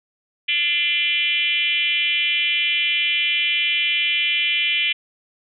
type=tone with frequency modulation; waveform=sine; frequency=2700 Hz; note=E7; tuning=41 cents sharp; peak=-17 dBFS; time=0.48-4.93 s; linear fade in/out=10 ms; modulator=321 Hz; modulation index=1.8; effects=none